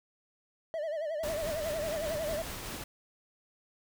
triangle tone with vibrato, 622.3 Hz, D#5, in tune, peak -30 dBFS, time 0.74-2.42 s, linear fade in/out 0 ms, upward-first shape sine, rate 11 Hz, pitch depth 110 cents each way
pink noise with tremolo, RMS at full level -39 dBFS, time 1.23-2.84 s, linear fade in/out 5 ms, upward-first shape sine, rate 4.9 Hz, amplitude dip 25%
effects none

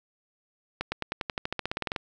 accelerating click train, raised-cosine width 0.3 ms, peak -13 dBFS, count 17, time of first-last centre 0.81-1.962 s, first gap 110 ms, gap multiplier 0.94, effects none

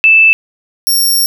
sine / 10% pulse tone pair in turn, 2637 / 5520 Hz, E7 / F8, 0 / -21 cents, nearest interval octave + minor second, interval 1279 cents, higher second, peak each -3 dBFS, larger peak neither, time 0.04-0.33 / 0.87-1.26 s, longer second, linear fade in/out 0 ms, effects none

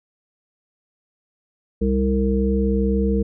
harmonic tone with a mistuned harmonic, 65.41 Hz, C2, in tune, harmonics 1 / 3 / 5 / 7, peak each -21 / -20 / -28 / -23 dBFS, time 1.81-3.23 s, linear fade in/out 10 ms, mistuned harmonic 3, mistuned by +18 cents, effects none

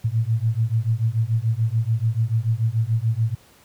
sine beating tone pair, 109.6 / 116.5 Hz, A2 / A#2, -6 / -1 cents, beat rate 6.9 Hz, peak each -21 dBFS, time 0.04-3.35 s, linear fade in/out 10 ms, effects pink hiss -53 dBFS RMS until 3.64 s + high-pass 60 Hz 12 dB/octave

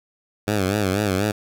10% pulse tone with vibrato, 99.5 Hz, G2, 26 cents sharp, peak -11 dBFS, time 0.47-1.32 s, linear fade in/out 10 ms, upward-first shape sine, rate 4.1 Hz, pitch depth 120 cents each way, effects none

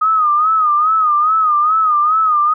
sine tone with vibrato, 1244.5 Hz, D#6, in tune, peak -10 dBFS, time 0.01-2.54 s, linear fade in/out 10 ms, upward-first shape sine, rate 2.4 Hz, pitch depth 89 cents each way, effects none

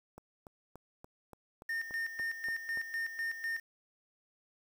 click train, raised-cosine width 1 ms, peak -35 dBFS, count 10, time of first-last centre 0.18-2.774 s, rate 3.47 Hz
triangle tone with tremolo, 1823 Hz, A#6, 39 cents flat, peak -31 dBFS, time 1.69-3.6 s, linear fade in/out 5 ms, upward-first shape square, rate 4 Hz, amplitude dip 65%
effects 9-bit

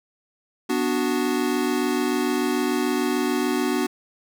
square chord, B minor, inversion none, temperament equal, 246.9 / 293.7 / 370 Hz, B3 / D4 / F#4, 0 / 0 / 0 cents, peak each -26 dBFS, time 0.69-3.87 s, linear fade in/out 10 ms, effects none

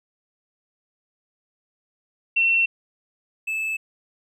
sine / triangle tone pair in turn, 2708 / 2619 Hz, E7 / E7, +46 / -12 cents, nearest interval minor second, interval 58 cents, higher first, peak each -16 / -22 dBFS, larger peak first, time 2.36-2.66 / 3.47-3.77 s, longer neither, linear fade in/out 10 ms, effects none

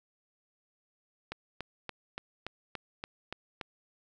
click train, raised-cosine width 0.3 ms, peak -21 dBFS, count 9, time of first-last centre 1.32-3.612 s, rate 3.49 Hz, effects none

